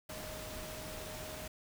sine tone in noise, 622.3 Hz, D#5, in tune, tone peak -48 dBFS, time 0.09-1.48 s, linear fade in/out 5 ms, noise pink, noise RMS -45 dBFS, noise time 0.09-1.48 s, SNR -6 dB, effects none

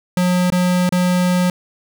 square tone with dropouts, 180 Hz, F#3, 47 cents flat, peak -14 dBFS, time 0.17-1.5 s, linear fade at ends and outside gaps 2 ms, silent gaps 0.502-0.522 / 0.892-0.923 s, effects none

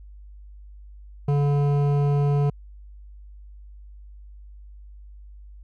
sine tone with hard clipping, 143.5 Hz, D3, 40 cents flat, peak -20 dBFS, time 1.28-2.5 s, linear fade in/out 5 ms, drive 12 dB, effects added 50 Hz sine -41 dBFS peak until 5.63 s

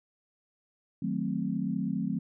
sine chord, D# diminished seventh, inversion none, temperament equal, 155.56 / 185 / 220 / 261.6 Hz, D#3 / F#3 / A3 / C4, 0 / 0 / 0 / 0 cents, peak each -37 / -32 / -33 / -34 dBFS, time 1.02-2.19 s, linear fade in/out 5 ms, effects none

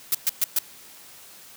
blue noise bursts, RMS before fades -21 dBFS, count 4, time 0.12-0.588 s, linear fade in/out 2 ms, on 27 ms, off 120 ms, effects white hiss -47 dBFS RMS until 1.56 s + high-pass 80 Hz 12 dB/octave

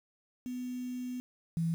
sine tone pair in turn, 249.7 / 165.6 Hz, B3 / E3, +19 / +8 cents, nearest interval perfect fifth, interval 711 cents, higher first, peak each -35 / -28 dBFS, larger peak second, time 0.46-1.2 / 1.57-1.74 s, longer first, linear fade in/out 0 ms, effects 9-bit

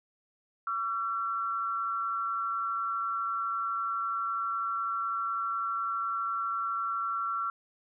sine tone pair together, 1140.3 / 1356 Hz, C#6 / E6, +49 / +49 cents, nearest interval minor third, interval 300 cents, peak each -35 / -30 dBFS, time 0.67-7.5 s, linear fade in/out 2 ms, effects none

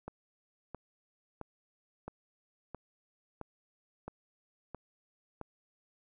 click train, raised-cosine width 1 ms, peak -27 dBFS, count 9, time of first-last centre 0.08-5.413 s, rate 1.5 Hz, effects none

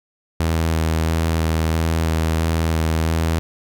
sawtooth tone with vibrato, 80.9 Hz, E2, 32 cents flat, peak -13 dBFS, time 0.4-3.39 s, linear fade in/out 0 ms, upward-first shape square, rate 1.5 Hz, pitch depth 12 cents each way, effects none

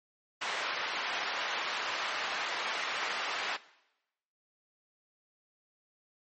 pink band-pass noise, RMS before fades -35 dBFS, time 0.41-3.57 s, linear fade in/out 10 ms, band 900 to 3400 Hz, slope 12 dB/octave, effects noise-tail reverb RT60 0.9 s tail -19 dB re dry + MP3 32 kbps

